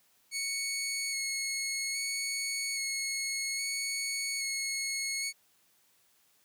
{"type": "tone with vibrato", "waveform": "15% pulse", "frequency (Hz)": 2200, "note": "C#7", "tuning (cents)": -14, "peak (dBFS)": -25, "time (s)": [0.31, 5.33], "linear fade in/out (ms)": 50, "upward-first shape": "square", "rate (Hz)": 0.61, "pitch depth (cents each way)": 15, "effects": ["white hiss -68 dBFS RMS until 6.44 s", "high-pass 80 Hz 12 dB/octave"]}